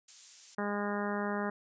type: noise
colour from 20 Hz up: violet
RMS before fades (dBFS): -43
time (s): 0.08-0.55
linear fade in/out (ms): 5
type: harmonic tone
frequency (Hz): 204.7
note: G#3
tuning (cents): -25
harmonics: 1 / 2 / 3 / 4 / 5 / 6 / 7 / 8 / 9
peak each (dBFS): -35 / -38 / -40 / -41 / -42 / -43 / -43 / -44 / -45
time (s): 0.58-1.5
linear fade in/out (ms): 5
effects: resampled to 16000 Hz